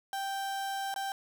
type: tone with dropouts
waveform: 35% pulse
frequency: 784 Hz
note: G5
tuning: in tune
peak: -31 dBFS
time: 0.13-1.12 s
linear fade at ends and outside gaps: 1 ms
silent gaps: 0.941-0.961 s
effects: none